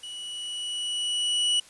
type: tone with level ramp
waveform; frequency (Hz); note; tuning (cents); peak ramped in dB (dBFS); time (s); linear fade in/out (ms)
45% pulse; 2940; F#7; -12; -36 to -20; 0.03-1.6; 5
effects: white hiss -52 dBFS RMS until 1.69 s + resampled to 24000 Hz